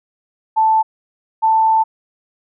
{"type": "tone pair in turn", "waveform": "sine", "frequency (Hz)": [880, 885.6], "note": ["A5", "A5"], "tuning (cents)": [0, 11], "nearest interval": "unison", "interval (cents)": 11, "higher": "second", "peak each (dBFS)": -10, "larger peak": "neither", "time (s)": [[0.56, 0.83], [1.42, 1.84]], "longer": "second", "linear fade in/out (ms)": 20, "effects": []}